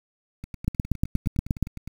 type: two click trains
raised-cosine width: 5 ms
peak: -9 / -24 dBFS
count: 9 / 15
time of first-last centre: 0.68-1.627 / 0.44-1.876 s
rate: 8.45 / 9.75 Hz
effects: 7-bit